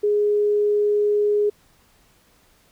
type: tone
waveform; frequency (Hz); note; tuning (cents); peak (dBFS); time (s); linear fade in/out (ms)
sine; 415.3; G#4; 0; -16; 0.03-1.5; 10
effects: pink hiss -58 dBFS RMS until 2.71 s